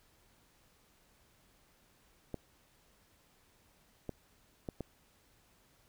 clicks, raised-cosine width 2 ms, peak -25 dBFS, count 4, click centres 2.343 / 4.093 / 4.688 / 4.807 s, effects pink hiss -68 dBFS RMS until 5.88 s

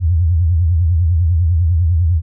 sine tone with vibrato, 84.6 Hz, E2, 45 cents sharp, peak -10 dBFS, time 0-2.22 s, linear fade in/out 50 ms, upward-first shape triangle, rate 10 Hz, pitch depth 190 cents each way, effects none

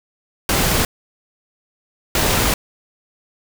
pink noise bursts at uneven times, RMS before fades -17 dBFS, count 2, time 0.49-0.85 / 2.15-2.54 s, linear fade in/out 2 ms, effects none

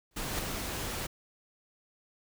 pink noise with exponential growth, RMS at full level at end -32 dBFS, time 0.11-0.39 s, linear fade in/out 2 ms, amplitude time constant 59 ms
pink noise, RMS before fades -36 dBFS, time 0.16-1.07 s, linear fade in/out 10 ms
effects none

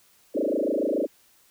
sine tone with frequency modulation, 429.2 Hz, A4, 43 cents flat, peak -22 dBFS, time 0.34-1.07 s, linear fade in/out 20 ms, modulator 27 Hz, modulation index 6.1, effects white hiss -60 dBFS RMS until 1.5 s

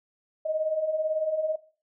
sine beating tone pair, 610 / 628 Hz, D#5 / D#5, -34 / +16 cents, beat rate 18 Hz, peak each -32 / -26 dBFS, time 0.45-1.56 s, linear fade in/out 10 ms, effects noise-tail reverb RT60 0.4 s tail -18 dB re dry

